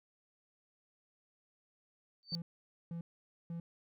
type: tone with exponential growth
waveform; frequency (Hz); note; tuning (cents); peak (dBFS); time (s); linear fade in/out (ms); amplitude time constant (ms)
sine; 4565; D8; -50; -31; 2.23-2.35; 0; 25
type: tone bursts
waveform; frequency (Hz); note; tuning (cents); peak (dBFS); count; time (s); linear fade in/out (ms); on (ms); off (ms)
triangle; 168.5; E3; +38; -37; 3; 2.32-3.6; 2; 100; 490
effects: none